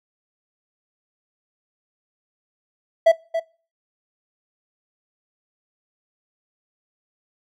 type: tone with echo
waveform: triangle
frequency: 659.3 Hz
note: E5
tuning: in tune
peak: -7 dBFS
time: 3.06-3.12 s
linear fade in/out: 10 ms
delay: 280 ms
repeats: 1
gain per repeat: -10 dB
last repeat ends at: 3.4 s
effects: noise-tail reverb RT60 0.4 s tail -24 dB re dry